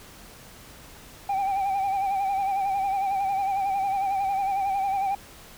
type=tone with vibrato; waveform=sine; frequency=784 Hz; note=G5; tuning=in tune; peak=-20 dBFS; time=1.29-5.15 s; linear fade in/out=5 ms; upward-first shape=sine; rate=11 Hz; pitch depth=52 cents each way; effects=tanh soft clip ceiling -22 dBFS + pink hiss -47 dBFS RMS until 5.57 s